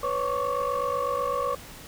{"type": "tone cluster", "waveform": "sine", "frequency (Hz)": [496.6, 556, 1103, 1151], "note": ["B4", "C#5", "C#6", "D6"], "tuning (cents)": [9, 5, -9, -35], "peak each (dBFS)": -29, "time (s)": [0.03, 1.55], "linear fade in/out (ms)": 5, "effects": ["tanh soft clip ceiling -19 dBFS", "pink hiss -44 dBFS RMS until 1.87 s"]}